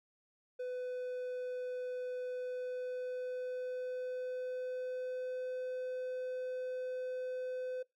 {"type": "tone with pitch glide", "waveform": "triangle", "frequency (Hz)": [501, 508], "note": ["B4", "B4"], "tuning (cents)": [25, 49], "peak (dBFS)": -35, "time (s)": [0.59, 7.83], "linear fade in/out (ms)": 10, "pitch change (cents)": 24, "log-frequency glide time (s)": [2.25, 5.49], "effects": ["noise-tail reverb RT60 0.2 s tail -23 dB re dry"]}